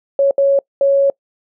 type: tone bursts at uneven times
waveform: sine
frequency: 554.4 Hz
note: C#5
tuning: in tune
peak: -9 dBFS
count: 3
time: 0.19-0.31 / 0.38-0.59 / 0.81-1.1 s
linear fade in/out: 2 ms
effects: noise-tail reverb RT60 0.1 s tail -25 dB re dry